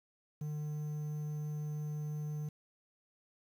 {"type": "tone", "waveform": "triangle", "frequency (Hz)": 150.5, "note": "D3", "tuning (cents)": 43, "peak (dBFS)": -34, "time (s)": [0.41, 2.49], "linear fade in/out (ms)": 5, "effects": ["10-bit"]}